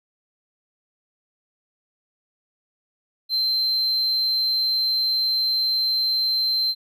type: tone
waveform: triangle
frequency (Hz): 4114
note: C8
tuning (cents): -30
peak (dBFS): -18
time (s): 3.29-6.75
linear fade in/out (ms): 50
effects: none